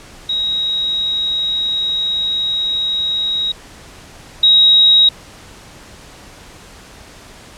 sine tone pair in turn, 3806 / 3806 Hz, A#7 / A#7, +35 / +35 cents, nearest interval unison, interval 0 cents, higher neither, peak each -15 / -6 dBFS, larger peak second, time 0.29-3.52 / 4.43-5.09 s, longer first, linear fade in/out 5 ms, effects pink hiss -39 dBFS RMS until 7.57 s + low-pass 9000 Hz 12 dB/octave

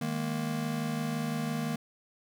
square chord, D# suspended fourth, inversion none, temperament just, 155.56 / 207.4 / 233.3 Hz, D#3 / G#3 / A#3, 0 / -2 / +2 cents, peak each -35 / -39 / -34 dBFS, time 0.01-1.76 s, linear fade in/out 5 ms, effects none

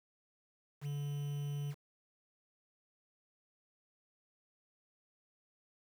triangle tone with quantisation, 144 Hz, D3, 34 cents flat, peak -34 dBFS, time 0.81-1.75 s, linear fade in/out 50 ms, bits 9, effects none

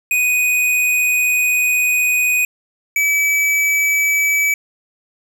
square tone pair in turn, 2489 / 2294 Hz, D#7 / D7, 0 / -41 cents, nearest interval minor second, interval 141 cents, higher first, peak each -14 dBFS, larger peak neither, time 0.11-2.45 / 2.96-4.54 s, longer first, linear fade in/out 2 ms, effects none

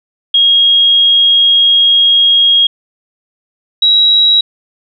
sine tone pair in turn, 3272 / 3865 Hz, G#7 / B7, -26 / -38 cents, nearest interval minor third, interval 288 cents, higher second, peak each -5 dBFS, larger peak neither, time 0.34-2.67 / 3.82-4.41 s, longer first, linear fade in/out 5 ms, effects none

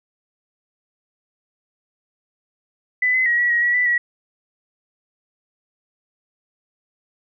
sine tone with pitch steps, 1999 / 2035 / 1901 / 1933 / 1895 / 1929 / 1981 / 1924 Hz, B6 / C7 / A#6 / B6 / A#6 / B6 / B6 / B6, +20 / -49 / +33 / -38 / +28 / -41 / +5 / -46 cents, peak -15 dBFS, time 3.02-3.98 s, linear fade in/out 5 ms, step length 120 ms, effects none

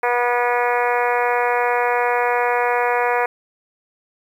harmonic tone, 242.8 Hz, B3, 29 cents flat, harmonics 2 / 3 / 4 / 5 / 6 / 7 / 8 / 9 / 10, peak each -21 / -22 / -22 / -28 / -28 / -27 / -29 / -29 / -32 dBFS, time 0.03-3.26 s, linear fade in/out 5 ms, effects 8-bit

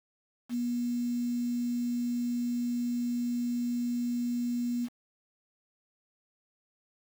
sine tone with quantisation, 241.4 Hz, B3, 39 cents flat, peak -28 dBFS, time 0.49-4.89 s, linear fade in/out 50 ms, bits 8, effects none

